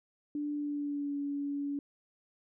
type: tone with pitch glide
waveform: sine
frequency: 293.7 to 284.4 Hz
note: D4 to C#4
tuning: 0 to +45 cents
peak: -32 dBFS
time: 0.35-1.79 s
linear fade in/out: 2 ms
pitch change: -55 cents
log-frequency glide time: 0.53-1.17 s
effects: none